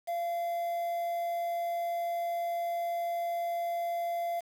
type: tone with quantisation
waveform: triangle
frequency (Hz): 687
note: F5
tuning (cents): -29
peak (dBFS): -28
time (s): 0.07-4.41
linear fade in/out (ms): 20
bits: 8
effects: none